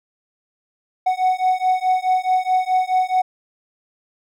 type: beating tone pair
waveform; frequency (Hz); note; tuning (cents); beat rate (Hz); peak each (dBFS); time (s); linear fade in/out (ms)
triangle; 740 / 744.7; F#5 / F#5; 0 / +11; 4.7; -17; 1.06-3.22; 10
effects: none